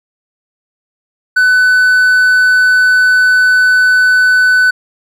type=tone; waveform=triangle; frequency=1500 Hz; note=F#6; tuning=23 cents sharp; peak=-4 dBFS; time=1.36-4.71 s; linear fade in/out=10 ms; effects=none